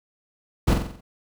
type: noise with echo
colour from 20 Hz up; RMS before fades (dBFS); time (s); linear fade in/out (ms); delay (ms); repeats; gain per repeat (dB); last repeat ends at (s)
brown; -18; 0.67-0.74; 10; 45; 6; -5; 1.01
effects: none